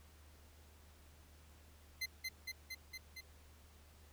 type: tone with echo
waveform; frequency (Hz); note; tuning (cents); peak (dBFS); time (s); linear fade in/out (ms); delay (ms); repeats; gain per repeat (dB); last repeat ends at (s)
25% pulse; 2064; C7; -24; -34; 2.01-2.06; 10; 230; 5; -2; 3.21
effects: added 75 Hz sine -61 dBFS peak until 4.12 s + pink hiss -66 dBFS RMS until 4.12 s